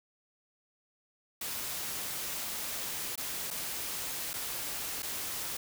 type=noise with dropouts; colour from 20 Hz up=white; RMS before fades=-37 dBFS; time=1.41-5.57 s; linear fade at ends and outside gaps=5 ms; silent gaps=3.157-3.176 / 3.505-3.509 / 4.333-4.338 / 5.023-5.029 s; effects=none